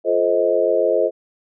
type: chord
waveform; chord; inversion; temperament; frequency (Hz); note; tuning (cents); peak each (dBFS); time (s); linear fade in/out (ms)
sine; F dominant seventh; none; just; 349.2 / 436.5 / 523.8 / 628.6; F4 / A4 / C5 / Eb5; 0 / -14 / +2 / +18; -23 / -20 / -19 / -19; 0.04-1.11; 50
effects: none